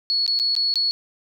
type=tone with dropouts; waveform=sine; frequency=4378 Hz; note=C#8; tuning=22 cents flat; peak=-18 dBFS; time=0.1-0.91 s; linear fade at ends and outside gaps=0 ms; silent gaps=0.264-0.278 / 0.39-0.398 / 0.552-0.564 / 0.74-0.757 s; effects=9-bit